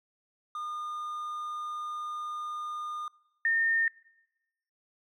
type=tone pair in turn; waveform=triangle / sine; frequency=1216 / 1821.9 Hz; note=D#6 / A#6; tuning=-40 / -40 cents; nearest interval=perfect fifth; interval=700 cents; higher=second; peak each=-32 / -23 dBFS; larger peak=second; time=0.55-3.08 / 3.45-3.88 s; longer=first; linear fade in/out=2 ms; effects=noise-tail reverb RT60 1.0 s tail -23 dB re dry